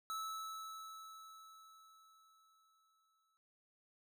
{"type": "tone with exponential decay", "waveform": "square", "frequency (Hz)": 1306, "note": "E6", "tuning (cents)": -17, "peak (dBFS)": -40, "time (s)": [0.1, 3.37], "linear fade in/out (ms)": 0, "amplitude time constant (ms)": 710, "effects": []}